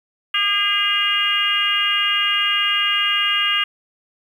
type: harmonic tone with a mistuned harmonic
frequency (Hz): 405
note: G#4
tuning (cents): -43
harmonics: 3 / 4 / 5 / 6 / 7 / 8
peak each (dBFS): -25 / -25 / -25 / -28 / -18 / -29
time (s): 0.34-3.64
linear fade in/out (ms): 5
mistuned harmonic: 5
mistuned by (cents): +24
effects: 8-bit